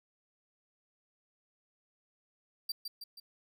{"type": "tone with echo", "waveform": "45% pulse", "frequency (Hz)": 4699, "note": "D8", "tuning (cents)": 0, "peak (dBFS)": -32, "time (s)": [2.69, 2.72], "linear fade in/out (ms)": 5, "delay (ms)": 160, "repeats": 3, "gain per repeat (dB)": -5, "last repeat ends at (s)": 3.2, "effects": []}